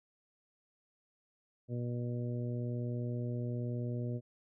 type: harmonic tone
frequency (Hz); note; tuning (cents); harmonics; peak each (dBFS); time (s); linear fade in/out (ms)
121; B2; -35; 1 / 2 / 3 / 4 / 5; -35 / -41 / -45 / -47 / -49; 1.68-4.21; 50
effects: none